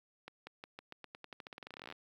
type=accelerating click train; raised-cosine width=0.3 ms; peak=-30 dBFS; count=27; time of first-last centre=0.28-1.924 s; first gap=190 ms; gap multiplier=0.89; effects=high-pass 150 Hz 12 dB/octave + 11-bit